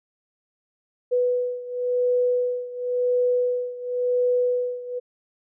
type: beating tone pair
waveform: sine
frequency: 493.9 / 494.84 Hz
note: B4 / B4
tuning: 0 / +3 cents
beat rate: 0.94 Hz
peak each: -22 / -25 dBFS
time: 1.11-5 s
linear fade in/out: 20 ms
effects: none